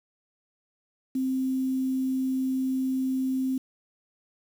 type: tone with quantisation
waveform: sine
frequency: 261.6 Hz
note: C4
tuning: in tune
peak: -24 dBFS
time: 1.15-3.58 s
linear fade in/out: 5 ms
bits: 8
effects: none